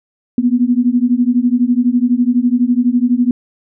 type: beating tone pair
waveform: sine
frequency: 238.8 / 250.8 Hz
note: A#3 / B3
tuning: +42 / +27 cents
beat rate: 12 Hz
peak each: -13 dBFS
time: 0.38-3.31 s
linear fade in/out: 2 ms
effects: none